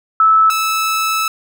sine / sawtooth tone pair in turn, 1308 / 1308 Hz, E6 / E6, -14 / -14 cents, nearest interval unison, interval 0 cents, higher neither, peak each -7 / -11 dBFS, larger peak first, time 0.2-0.5 / 0.5-1.28 s, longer second, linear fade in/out 2 ms, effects none

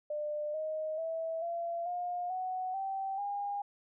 sine tone with pitch steps, 598 / 624.5 / 652.1 / 681 / 711.1 / 742.6 / 775.5 / 809.8 Hz, D5 / D#5 / E5 / F5 / F5 / F#5 / G5 / G#5, +31 / +6 / -19 / -44 / +31 / +6 / -19 / -44 cents, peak -33 dBFS, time 0.1-3.62 s, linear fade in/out 5 ms, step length 440 ms, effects none

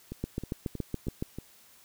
two click trains, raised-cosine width 3 ms, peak -18 / -24 dBFS, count 8 / 5, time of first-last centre 0.24-1.225 / 0.12-1.386 s, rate 7.11 / 3.16 Hz, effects white hiss -58 dBFS RMS until 1.84 s

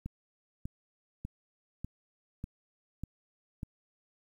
click train, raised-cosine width 5 ms, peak -25 dBFS, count 7, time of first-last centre 0.06-3.631 s, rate 1.68 Hz, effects 10-bit

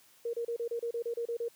sine tone bursts, 468.7 Hz, A#4, 9 cents sharp, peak -31 dBFS, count 11, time 0.25-1.484 s, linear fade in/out 5 ms, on 84 ms, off 31 ms, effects white hiss -62 dBFS RMS until 1.55 s + high-pass 100 Hz 12 dB/octave

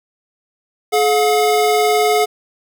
square tone pair together, 425.8 / 716.1 Hz, G#4 / F5, +43 / +43 cents, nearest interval major sixth, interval 900 cents, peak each -15 / -16 dBFS, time 0.92-2.26 s, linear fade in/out 20 ms, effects none

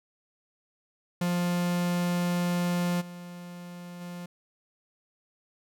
45% pulse tone with level steps, 175.7 Hz, F3, 11 cents sharp, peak -25 / -40 / -37 dBFS, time 1.21-4.26 s, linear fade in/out 5 ms, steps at 3 / 4 s, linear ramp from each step 20 ms, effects none

